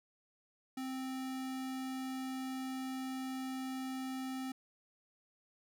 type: tone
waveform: square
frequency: 261.6 Hz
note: C4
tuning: in tune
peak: -39 dBFS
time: 0.77-4.52 s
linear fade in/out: 5 ms
effects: none